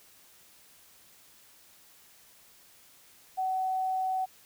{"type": "tone", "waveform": "sine", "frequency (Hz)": 753, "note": "F#5", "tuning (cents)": 30, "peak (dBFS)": -27, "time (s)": [3.37, 4.26], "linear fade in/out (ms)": 20, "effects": ["white hiss -58 dBFS RMS until 4.45 s"]}